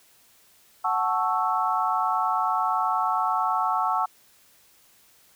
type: chord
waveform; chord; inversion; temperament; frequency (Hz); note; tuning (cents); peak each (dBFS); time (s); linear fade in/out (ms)
sine; F# minor seventh; none; equal; 740 / 880 / 1108.7 / 1318.5; F#5 / A5 / C#6 / E6; 0 / 0 / 0 / 0; -27; 0.84-4.06; 10
effects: white hiss -58 dBFS RMS until 5.35 s